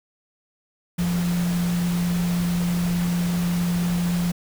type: tone in noise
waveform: sine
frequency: 174.6 Hz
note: F3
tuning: in tune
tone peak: -20 dBFS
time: 0.98-4.32 s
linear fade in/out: 10 ms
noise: pink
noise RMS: -33 dBFS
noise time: 0.98-4.32 s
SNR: +10 dB
effects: none